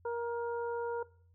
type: harmonic tone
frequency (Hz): 471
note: A#4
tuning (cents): +18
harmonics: 1 / 2 / 3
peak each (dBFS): -34 / -39 / -46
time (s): 0.05-1.03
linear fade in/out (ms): 5
effects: noise-tail reverb RT60 0.5 s tail -21 dB re dry + added 87 Hz sine -61 dBFS peak until 1.34 s